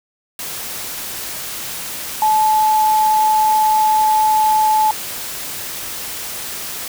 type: tone in noise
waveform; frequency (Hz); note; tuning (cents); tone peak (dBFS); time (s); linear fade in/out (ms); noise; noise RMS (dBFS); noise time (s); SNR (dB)
sine; 864; A5; -32; -11; 2.22-4.91; 2; white; -27; 0.39-6.88; +13
effects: none